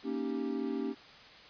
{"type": "chord", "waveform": "triangle", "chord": "Eb dominant seventh", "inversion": "second", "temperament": "equal", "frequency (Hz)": [233.1, 277.2, 311.1, 392], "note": ["Bb3", "Db4", "Eb4", "G4"], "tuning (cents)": [0, 0, 0, 0], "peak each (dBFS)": [-36, -34, -38, -36], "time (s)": [0.03, 0.95], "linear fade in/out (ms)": 50, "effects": ["white hiss -53 dBFS RMS until 1.49 s", "resampled to 11025 Hz"]}